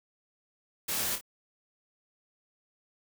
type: noise with echo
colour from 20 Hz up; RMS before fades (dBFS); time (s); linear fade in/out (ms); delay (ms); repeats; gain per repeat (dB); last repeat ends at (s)
white; -32; 0.88-1.16; 10; 26; 2; -7; 1.212
effects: none